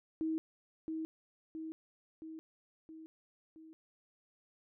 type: tone with echo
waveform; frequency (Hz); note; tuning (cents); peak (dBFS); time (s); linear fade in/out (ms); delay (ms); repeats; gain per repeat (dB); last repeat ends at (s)
sine; 319.1; D#4; +44; -32; 0.21-0.38; 0; 670; 5; -4; 3.73
effects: none